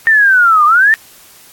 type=linear two-way sweep; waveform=sine; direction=down then up; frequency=1826 to 1174.7 to 1826 Hz; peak=-5 dBFS; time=0.07-0.94 s; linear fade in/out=0 ms; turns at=0.65 s; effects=white hiss -41 dBFS RMS until 1.52 s + AAC 64 kbps